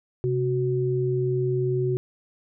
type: tone pair together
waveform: sine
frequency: 130.81 / 370 Hz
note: C3 / F#4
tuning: 0 / 0 cents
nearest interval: octave + tritone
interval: 1800 cents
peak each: -24 dBFS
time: 0.24-1.97 s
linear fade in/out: 0 ms
effects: none